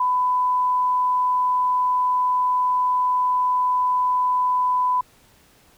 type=tone; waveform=sine; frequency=1000 Hz; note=B5; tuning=21 cents sharp; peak=-17 dBFS; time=0-5.01 s; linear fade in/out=5 ms; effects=pink hiss -55 dBFS RMS until 5.77 s